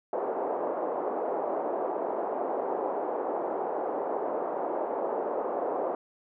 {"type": "band-pass noise", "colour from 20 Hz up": "pink", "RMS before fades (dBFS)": -31, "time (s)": [0.13, 5.95], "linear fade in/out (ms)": 2, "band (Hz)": [380, 870], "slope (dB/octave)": 24, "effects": []}